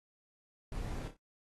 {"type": "noise with echo", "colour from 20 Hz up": "brown", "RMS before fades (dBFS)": -39, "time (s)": [0.72, 1.08], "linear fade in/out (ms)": 2, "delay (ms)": 29, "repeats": 3, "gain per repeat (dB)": -8, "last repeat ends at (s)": 1.167, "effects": ["AAC 32 kbps"]}